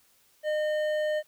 sine tone with hard clipping, 610 Hz, D#5, 34 cents flat, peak -27 dBFS, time 0.43-1.23 s, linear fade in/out 50 ms, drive 9 dB, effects white hiss -64 dBFS RMS until 1.27 s

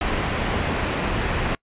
pink low-pass noise, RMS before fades -24 dBFS, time 0.01-1.55 s, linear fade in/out 2 ms, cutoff 3000 Hz, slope 24 dB/octave, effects noise-tail reverb RT60 0.1 s tail -26 dB re dry + resampled to 8000 Hz

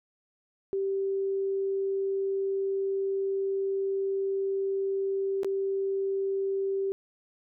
sine tone with dropouts, 390 Hz, G4, 9 cents flat, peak -26 dBFS, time 0.73-6.92 s, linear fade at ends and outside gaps 0 ms, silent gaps 5.433-5.446 s, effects none

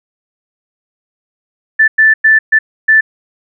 sine tone bursts at uneven times, 1760 Hz, A6, in tune, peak -4 dBFS, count 5, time 1.79-1.88 / 1.98-2.14 / 2.24-2.39 / 2.52-2.59 / 2.88-3.01 s, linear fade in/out 10 ms, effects none

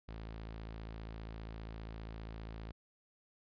sawtooth tone, 55 Hz, A1, in tune, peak -40 dBFS, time 0.08-2.72 s, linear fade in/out 10 ms, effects resampled to 11025 Hz

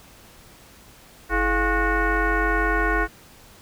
sine tone with frequency modulation, 708 Hz, F5, 23 cents sharp, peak -18 dBFS, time 1.29-3.08 s, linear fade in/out 50 ms, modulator 378 Hz, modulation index 3, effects pink hiss -49 dBFS RMS until 3.61 s

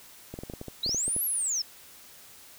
clicks, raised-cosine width 2 ms, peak -24 dBFS, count 12, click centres 0.34 / 0.389 / 0.435 / 0.499 / 0.537 / 0.614 / 0.683 / 0.863 / 0.893 / 0.946 / 1.08 / 1.164 s
sine linear two-way sweep, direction up then down, 3780 to 11840 to 5060 Hz, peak -26 dBFS, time 0.83-1.62 s, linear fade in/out 5 ms, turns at 1.24 s
effects white hiss -51 dBFS RMS until 2.58 s

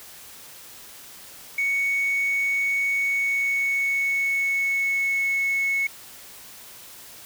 sine tone with pitch glide, 2225 to 2199 Hz, C#7 to C#7, +6 to -14 cents, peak -19 dBFS, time 1.58-5.87 s, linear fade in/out 5 ms, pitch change -20 cents, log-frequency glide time 2.97-5.28 s, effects tanh soft clip ceiling -18 dBFS + white hiss -44 dBFS RMS until 7.25 s

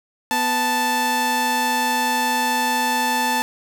sawtooth tone pair together, 247.9 / 880 Hz, B3 / A5, +7 / 0 cents, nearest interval octave + minor seventh, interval 2193 cents, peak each -22 / -15 dBFS, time 0.31-3.42 s, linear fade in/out 0 ms, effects none

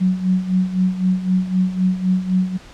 sine tone with tremolo, 185 Hz, F#3, in tune, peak -12 dBFS, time 0-2.58 s, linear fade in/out 20 ms, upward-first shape sine, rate 3.9 Hz, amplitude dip 75%, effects pink hiss -43 dBFS RMS until 2.73 s + low-pass 6000 Hz 12 dB/octave

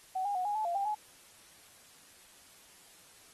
sine tone with pitch steps, 752 / 812 / 733 / 826 / 864 / 691 / 795 / 846 Hz, F#5 / G#5 / F#5 / G#5 / A5 / F5 / G5 / G#5, +28 / -39 / -16 / -10 / -32 / -19 / +24 / +32 cents, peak -30 dBFS, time 0.15-0.95 s, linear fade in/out 10 ms, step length 100 ms, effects white hiss -58 dBFS RMS until 3.33 s + AAC 32 kbps

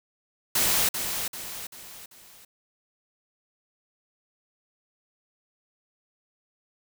white noise with echo, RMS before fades -23 dBFS, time 0.55-0.89 s, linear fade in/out 5 ms, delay 390 ms, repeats 4, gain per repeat -7 dB, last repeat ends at 2.45 s, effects none

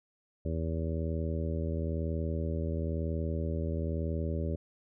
harmonic tone, 81 Hz, E2, 30 cents flat, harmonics 1 / 2 / 3 / 4 / 5 / 6 / 7, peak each -32 / -37 / -40 / -42 / -41 / -45 / -42 dBFS, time 0.45-4.56 s, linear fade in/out 5 ms, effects none

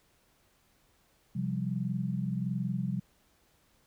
sine chord, C suspended fourth, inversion none, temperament equal, 130.81 / 174.61 / 196 Hz, C3 / F3 / G3, 0 / 0 / 0 cents, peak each -34 dBFS, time 1.35-3 s, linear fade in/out 10 ms, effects pink hiss -68 dBFS RMS until 3.86 s

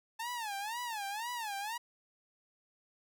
sawtooth tone with vibrato, 880 Hz, A5, in tune, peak -33 dBFS, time 0.19-1.78 s, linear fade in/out 10 ms, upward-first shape sine, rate 2 Hz, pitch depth 190 cents each way, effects none

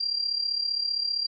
sine tone with amplitude modulation, 4748 Hz, D8, 18 cents sharp, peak -22 dBFS, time 0-1.27 s, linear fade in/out 10 ms, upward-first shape sine, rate 35.3 Hz, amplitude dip 70%, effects none

